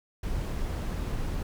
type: noise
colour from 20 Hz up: brown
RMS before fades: -31 dBFS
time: 0.23-1.43 s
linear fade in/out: 5 ms
effects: none